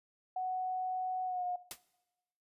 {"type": "tone with pitch glide", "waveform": "sine", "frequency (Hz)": [742, 719.2], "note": ["F#5", "F#5"], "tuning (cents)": [5, -49], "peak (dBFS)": -33, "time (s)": [0.36, 1.56], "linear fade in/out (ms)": 5, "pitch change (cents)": -54, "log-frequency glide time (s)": [1.25, 1.45]}
{"type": "noise with exponential decay", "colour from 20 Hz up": "white", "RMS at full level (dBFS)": -38, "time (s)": [1.71, 1.8], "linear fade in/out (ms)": 0, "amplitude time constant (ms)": 19}
{"effects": ["noise-tail reverb RT60 1.0 s tail -20 dB re dry", "resampled to 32000 Hz"]}